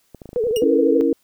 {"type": "clicks", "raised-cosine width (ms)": 2, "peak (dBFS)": -23, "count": 11, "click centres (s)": [0.147, 0.218, 0.257, 0.291, 0.331, 0.365, 0.439, 0.469, 0.51, 0.569, 0.634]}
{"type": "tone with vibrato", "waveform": "sine", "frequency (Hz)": 459.3, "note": "A#4", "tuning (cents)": -26, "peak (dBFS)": -17, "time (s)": [0.36, 1.01], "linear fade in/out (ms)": 0, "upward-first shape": "sine", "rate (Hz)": 12, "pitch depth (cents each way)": 140}
{"type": "tone with exponential decay", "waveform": "sawtooth", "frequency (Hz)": 2852, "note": "F7", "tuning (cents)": 36, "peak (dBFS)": -18, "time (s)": [0.56, 0.64], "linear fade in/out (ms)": 2, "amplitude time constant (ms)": 17}
{"type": "chord", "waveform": "sine", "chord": "A# diminished", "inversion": "first", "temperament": "equal", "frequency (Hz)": [277.2, 329.6, 466.2], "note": ["C#4", "E4", "A#4"], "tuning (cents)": [0, 0, 0], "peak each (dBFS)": -19, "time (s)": [0.62, 1.13], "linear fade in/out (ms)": 2}
{"effects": ["white hiss -63 dBFS RMS until 1.23 s"]}